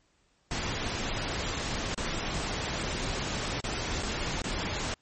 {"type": "noise with dropouts", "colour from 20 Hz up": "pink", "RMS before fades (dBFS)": -32, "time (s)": [0.51, 4.94], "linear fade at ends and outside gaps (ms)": 1, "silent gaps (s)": [[1.945, 1.977], [3.604, 3.641], [4.026, 4.032], [4.419, 4.441]], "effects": ["pink hiss -69 dBFS RMS until 5.01 s", "MP3 32 kbps"]}